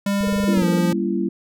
square tone with pitch glide, 200 to 175.12 Hz, G3 to F3, +35 to +5 cents, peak -19 dBFS, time 0.06-0.93 s, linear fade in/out 5 ms, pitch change -230 cents, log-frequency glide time 0.52-0.65 s
clicks, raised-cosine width 5 ms, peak -21 dBFS, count 8, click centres 0.209 / 0.273 / 0.325 / 0.363 / 0.402 / 0.44 / 0.574 / 0.621 s
triangle tone bursts, 466.2 Hz, A#4, in tune, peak -24 dBFS, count 12, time 0.23-0.794 s, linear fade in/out 5 ms, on 25 ms, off 24 ms
sine chord, G diminished seventh, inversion none, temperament just, 196 / 235.2 / 282.2 / 338.7 Hz, G3 / Bb3 / Db4 / Fb4, 0 / +16 / +31 / +47 cents, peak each -23 / -26 / -29 / -23 dBFS, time 0.47-1.29 s, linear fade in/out 10 ms
effects none

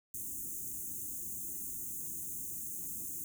white band-stop noise, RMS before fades -41 dBFS, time 0.14-3.24 s, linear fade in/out 2 ms, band 370 to 6300 Hz, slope 96 dB/octave, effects none

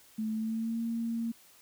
sine tone with pitch glide, 218.3 to 230.2 Hz, A3 to A#3, -13 to -22 cents, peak -30 dBFS, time 0.18-1.32 s, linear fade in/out 10 ms, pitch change +91 cents, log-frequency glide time 0.32-0.81 s, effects white hiss -59 dBFS RMS until 1.61 s

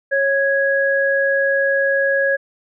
sine tone pair together, 549.9 / 1661.2 Hz, C#5 / G#6, -14 / 0 cents, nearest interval octave + perfect fifth, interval 1914 cents, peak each -17 dBFS, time 0.11-2.37 s, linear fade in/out 20 ms, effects none

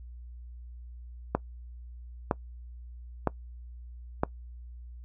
click train, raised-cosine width 1 ms, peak -10 dBFS, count 4, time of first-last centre 1.35-4.235 s, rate 1.04 Hz, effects noise-tail reverb RT60 0.1 s tail -21 dB re dry + added 60 Hz sine -42 dBFS peak until 5.04 s

